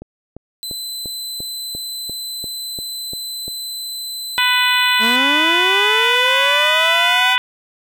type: click train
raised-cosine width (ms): 2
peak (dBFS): -19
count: 11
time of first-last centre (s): 0.02-3.48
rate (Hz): 2.89
type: tone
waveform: sawtooth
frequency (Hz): 4033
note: B7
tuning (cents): +36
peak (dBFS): -22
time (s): 0.63-5.16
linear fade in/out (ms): 0
type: harmonic tone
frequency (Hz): 497.3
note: B4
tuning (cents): +12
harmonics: 2 / 3 / 4 / 5 / 6 / 7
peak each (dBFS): -20 / -20 / -20 / -20 / -20 / -20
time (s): 4.38-7.38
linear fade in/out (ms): 0
type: linear sweep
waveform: sawtooth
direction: up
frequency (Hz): 213.3 to 772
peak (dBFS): -16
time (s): 4.99-7.37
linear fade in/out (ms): 50
effects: none